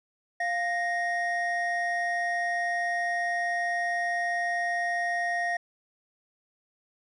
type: tone pair together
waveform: triangle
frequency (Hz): 698.5 / 1864.7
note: F5 / A#6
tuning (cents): 0 / 0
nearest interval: octave + perfect fourth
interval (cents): 1700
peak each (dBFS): -27 / -27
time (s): 0.4-5.57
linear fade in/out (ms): 5
effects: resampled to 22050 Hz